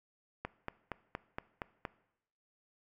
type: click train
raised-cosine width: 0.5 ms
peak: -22 dBFS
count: 7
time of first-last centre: 0.45-1.852 s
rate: 4.28 Hz
effects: noise-tail reverb RT60 0.8 s tail -19 dB re dry